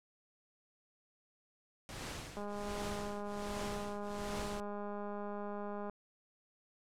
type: noise with tremolo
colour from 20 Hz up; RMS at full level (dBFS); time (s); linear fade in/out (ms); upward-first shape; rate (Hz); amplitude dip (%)
pink; -42; 1.89-4.6; 0; triangle; 1.3; 95
type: click train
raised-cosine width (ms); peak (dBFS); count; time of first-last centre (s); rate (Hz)
1; -30; 724; 2.37-5.897; 205
effects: low-pass 9000 Hz 12 dB/octave